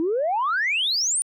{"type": "exponential sweep", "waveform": "sine", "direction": "up", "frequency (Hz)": [311.1, 9640], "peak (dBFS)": -19, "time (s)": [0, 1.22], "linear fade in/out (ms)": 0, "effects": ["tanh soft clip ceiling -16 dBFS"]}